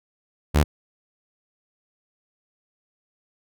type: tone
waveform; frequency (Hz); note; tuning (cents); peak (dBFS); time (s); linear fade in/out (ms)
sawtooth; 74.7; D2; +30; -11; 0.54-0.64; 20
effects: none